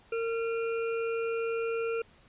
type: harmonic tone with a mistuned harmonic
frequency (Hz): 458.1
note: A#4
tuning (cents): -30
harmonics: 1 / 3 / 5 / 6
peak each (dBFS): -29 / -39 / -43 / -45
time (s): 0.12-2.02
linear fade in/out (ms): 5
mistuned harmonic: 5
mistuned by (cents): +88
effects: pink hiss -60 dBFS RMS until 2.28 s + resampled to 8000 Hz